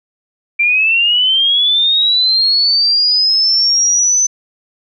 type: linear sweep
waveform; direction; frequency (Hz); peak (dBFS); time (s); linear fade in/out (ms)
sine; up; 2349 to 6120; -9; 0.59-4.27; 10
effects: none